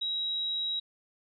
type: tone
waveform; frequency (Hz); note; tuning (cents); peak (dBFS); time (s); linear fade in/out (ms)
sine; 3845; B7; -47; -29; 0.01-0.8; 10
effects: none